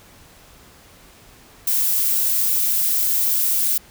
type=noise; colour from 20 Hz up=violet; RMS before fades=-19 dBFS; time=1.67-3.78 s; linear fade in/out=5 ms; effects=pink hiss -48 dBFS RMS until 3.9 s